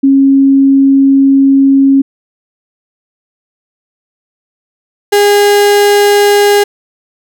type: tone pair in turn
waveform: sine / 35% pulse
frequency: 272.8 / 408.7 Hz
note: C#4 / G#4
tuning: -28 / -28 cents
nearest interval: perfect fifth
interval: 700 cents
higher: second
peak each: -3 dBFS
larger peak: neither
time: 0.03-2.02 / 5.12-6.64 s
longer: first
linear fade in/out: 10 ms
effects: none